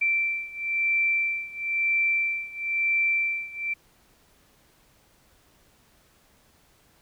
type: beating tone pair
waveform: sine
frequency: 2343 / 2344 Hz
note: D7 / D7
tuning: -5 / -4 cents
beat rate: 1 Hz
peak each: -25 / -27 dBFS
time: 0.01-3.74 s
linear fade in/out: 10 ms
effects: pink hiss -61 dBFS RMS until 7.01 s